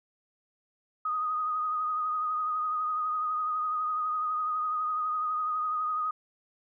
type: tone with vibrato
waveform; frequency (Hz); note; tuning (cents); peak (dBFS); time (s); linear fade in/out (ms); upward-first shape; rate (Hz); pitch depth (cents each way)
sine; 1244.5; D#6; 0; -27; 1.05-6.11; 5; sine; 12; 32
effects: none